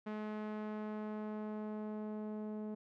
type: tone with low-pass filter sweep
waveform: sawtooth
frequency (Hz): 213.2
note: G#3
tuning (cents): +46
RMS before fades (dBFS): -42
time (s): 0.06-2.75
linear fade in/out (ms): 10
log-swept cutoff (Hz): 2000 to 580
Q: 0.76
effects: none